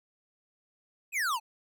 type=exponential sweep; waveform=square; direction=down; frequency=2637 to 831 Hz; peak=-28 dBFS; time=1.12-1.4 s; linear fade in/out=50 ms; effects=none